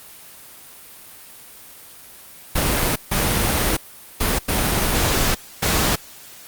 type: noise bursts at uneven times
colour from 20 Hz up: pink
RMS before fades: -19 dBFS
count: 5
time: 2.55-2.96 / 3.11-3.77 / 4.2-4.39 / 4.48-5.35 / 5.62-5.96 s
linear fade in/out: 10 ms
effects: white hiss -42 dBFS RMS until 6.47 s + Opus 32 kbps